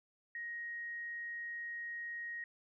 sine tone, 1879 Hz, A#6, 13 cents sharp, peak -40 dBFS, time 0.35-2.44 s, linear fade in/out 2 ms, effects none

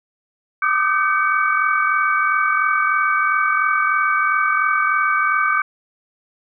sine tone cluster, 1188 / 1231 / 1275 / 1539 / 2262 Hz, D6 / D#6 / D#6 / G6 / C#7, +20 / -19 / +42 / -32 / +34 cents, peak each -19 / -24 / -27 / -19 / -24 dBFS, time 0.62-5.62 s, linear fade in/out 5 ms, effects none

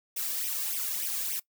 blue noise with flanger, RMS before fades -32 dBFS, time 0.16-1.4 s, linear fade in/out 10 ms, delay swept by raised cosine 0.34 to 1.84 ms, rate 3.4 Hz, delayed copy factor +1, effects noise-tail reverb RT60 0.1 s tail -21 dB re dry

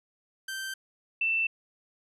sawtooth / sine tone pair in turn, 1559 / 2670 Hz, G6 / E7, -10 / +22 cents, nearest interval major sixth, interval 932 cents, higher second, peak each -30 / -24 dBFS, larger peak second, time 0.48-0.74 / 1.21-1.47 s, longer neither, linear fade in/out 5 ms, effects resampled to 32000 Hz

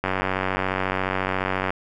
click train, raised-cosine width 0.5 ms, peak -8 dBFS, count 158, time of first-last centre 0.04-1.705 s, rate 94.3 Hz, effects none

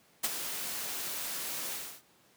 white noise with ADSR envelope, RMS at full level -28 dBFS, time 0.23-2.02 s, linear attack 16 ms, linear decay 32 ms, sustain -9 dB, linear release 300 ms, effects pink hiss -64 dBFS RMS until 2.36 s + high-pass 150 Hz 12 dB/octave

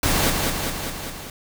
pink noise with echo, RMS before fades -20 dBFS, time 0.03-0.3 s, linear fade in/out 2 ms, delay 200 ms, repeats 5, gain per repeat -3 dB, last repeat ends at 1.3 s, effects none

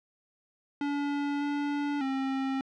square tone with pitch steps, 286.3 / 288.5 / 267.8 Hz, D4 / D4 / C4, -44 / -31 / +40 cents, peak -29 dBFS, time 0.81-2.61 s, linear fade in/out 2 ms, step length 600 ms, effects low-pass 3000 Hz 12 dB/octave

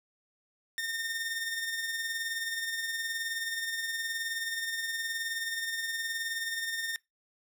sawtooth tone with tremolo, 1823 Hz, A#6, 39 cents flat, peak -27 dBFS, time 0.78-6.96 s, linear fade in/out 0 ms, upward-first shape sine, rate 19 Hz, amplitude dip 40%, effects noise-tail reverb RT60 0.2 s tail -24 dB re dry

